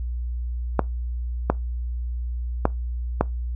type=clicks; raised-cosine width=1 ms; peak=-3 dBFS; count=4; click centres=0.793 / 1.5 / 2.654 / 3.21 s; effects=noise-tail reverb RT60 0.2 s tail -22 dB re dry + added 60 Hz sine -25 dBFS peak until 3.55 s